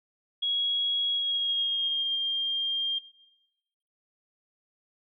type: tone with pitch glide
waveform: sine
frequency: 3318 to 3203 Hz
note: G#7 to G7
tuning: -2 to +37 cents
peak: -25 dBFS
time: 0.42-2.99 s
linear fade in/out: 10 ms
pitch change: -61 cents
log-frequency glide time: 1.11-2.13 s
effects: noise-tail reverb RT60 1.0 s tail -18 dB re dry